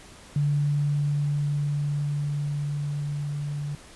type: tone with level ramp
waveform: sine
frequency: 145.3 Hz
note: D3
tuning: 18 cents flat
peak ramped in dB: -20 to -28 dBFS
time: 0.36-3.75 s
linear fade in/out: 2 ms
effects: pink hiss -48 dBFS RMS until 3.95 s + resampled to 24000 Hz